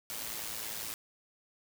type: noise with amplitude modulation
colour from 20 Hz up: white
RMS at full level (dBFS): -37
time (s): 0.1-0.94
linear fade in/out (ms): 0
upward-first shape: sine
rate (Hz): 110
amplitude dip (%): 55
effects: none